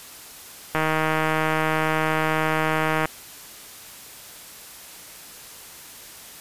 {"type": "click train", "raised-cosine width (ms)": 0.5, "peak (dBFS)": -7, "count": 363, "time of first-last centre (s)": [0.75, 3.056], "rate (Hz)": 157, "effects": ["white hiss -42 dBFS RMS until 6.4 s", "resampled to 32000 Hz"]}